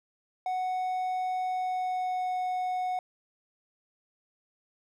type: tone with pitch glide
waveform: triangle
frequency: 740 to 734.9 Hz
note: F#5 to F#5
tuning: 0 to -12 cents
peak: -26 dBFS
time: 0.46-2.99 s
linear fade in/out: 2 ms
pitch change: -12 cents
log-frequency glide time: 1.46-2.38 s
effects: none